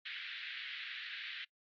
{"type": "band-pass noise", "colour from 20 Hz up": "pink", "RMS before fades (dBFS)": -45, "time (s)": [0.05, 1.45], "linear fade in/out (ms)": 10, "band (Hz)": [1600, 3900], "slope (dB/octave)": 48, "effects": ["noise-tail reverb RT60 0.1 s tail -22 dB re dry", "Opus 48 kbps"]}